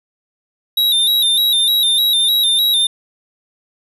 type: tone with vibrato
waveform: square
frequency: 3729 Hz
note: A#7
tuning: in tune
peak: -12 dBFS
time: 0.77-2.87 s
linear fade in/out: 5 ms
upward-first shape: square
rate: 3.3 Hz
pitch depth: 59 cents each way
effects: none